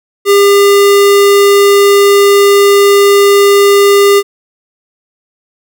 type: tone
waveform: square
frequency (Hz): 402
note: G4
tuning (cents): +44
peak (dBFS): -4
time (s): 0.25-4.23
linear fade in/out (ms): 50
effects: none